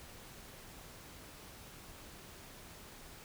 silence, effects pink hiss -53 dBFS RMS until 3.24 s

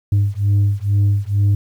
sine beating tone pair, 100 / 102.2 Hz, G2 / G#2, +35 / -27 cents, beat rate 2.2 Hz, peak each -14 dBFS, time 0.12-1.55 s, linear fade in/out 5 ms, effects tanh soft clip ceiling -10 dBFS + 8-bit

